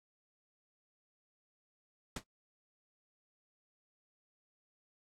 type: noise with exponential decay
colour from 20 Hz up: pink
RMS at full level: -34 dBFS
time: 2.16-2.24 s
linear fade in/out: 5 ms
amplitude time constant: 16 ms
effects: noise-tail reverb RT60 0.1 s tail -18 dB re dry + low-pass 9000 Hz 12 dB/octave